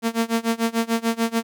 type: tone with tremolo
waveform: sawtooth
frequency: 228.7 Hz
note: A#3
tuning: 33 cents flat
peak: -13 dBFS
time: 0.02-1.43 s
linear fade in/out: 50 ms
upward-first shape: sine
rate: 6.8 Hz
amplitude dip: 95%
effects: none